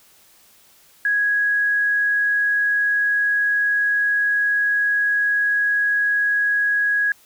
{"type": "tone", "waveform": "sine", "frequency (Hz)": 1661.2, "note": "G#6", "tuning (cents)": 0, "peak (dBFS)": -16, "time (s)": [1.05, 7.12], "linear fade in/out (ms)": 2, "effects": ["white hiss -53 dBFS RMS until 7.25 s"]}